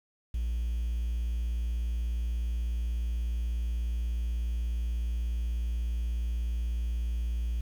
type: tone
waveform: triangle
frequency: 58.27 Hz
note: A#1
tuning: in tune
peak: -25 dBFS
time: 0.34-7.61 s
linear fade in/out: 5 ms
effects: tanh soft clip ceiling -23 dBFS + 9-bit